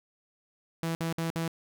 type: tone bursts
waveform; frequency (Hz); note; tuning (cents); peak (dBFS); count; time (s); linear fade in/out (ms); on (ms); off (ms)
sawtooth; 164.81; E3; 0; -25; 4; 0.83-1.478; 0; 120; 56
effects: none